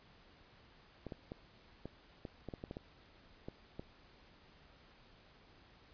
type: clicks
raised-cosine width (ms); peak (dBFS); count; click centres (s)
2; -30; 12; 1.067 / 1.122 / 1.319 / 1.856 / 2.252 / 2.487 / 2.538 / 2.639 / 2.711 / 2.769 / 3.485 / 3.795
effects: pink hiss -63 dBFS RMS until 5.93 s + resampled to 11025 Hz